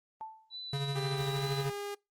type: tone with exponential decay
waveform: sine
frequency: 880 Hz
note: A5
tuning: in tune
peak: -36 dBFS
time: 0.21-0.56 s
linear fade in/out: 0 ms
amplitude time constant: 76 ms
type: tone with vibrato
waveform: sine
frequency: 3951 Hz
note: B7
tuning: in tune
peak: -40 dBFS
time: 0.5-1.65 s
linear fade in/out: 50 ms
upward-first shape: triangle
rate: 2.2 Hz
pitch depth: 25 cents each way
type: tone with tremolo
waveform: square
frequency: 139.7 Hz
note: C#3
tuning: 14 cents sharp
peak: -31 dBFS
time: 0.73-1.7 s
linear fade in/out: 2 ms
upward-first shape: sine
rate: 13 Hz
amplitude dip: 45%
type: tone with pitch glide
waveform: sawtooth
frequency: 395.7 to 406.6 Hz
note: G4 to G#4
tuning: +16 to -37 cents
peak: -33 dBFS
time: 0.95-1.95 s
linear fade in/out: 10 ms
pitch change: +47 cents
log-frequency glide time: 1.19-1.57 s
effects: noise-tail reverb RT60 0.2 s tail -23 dB re dry + Opus 32 kbps